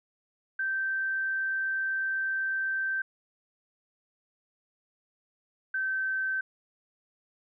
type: tone pair in turn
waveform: sine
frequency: 1558 / 1545.5 Hz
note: G6 / G6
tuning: -11 / -25 cents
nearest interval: unison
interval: 14 cents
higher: first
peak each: -27 dBFS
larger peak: neither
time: 0.59-3.02 / 5.74-6.41 s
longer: first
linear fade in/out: 5 ms
effects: none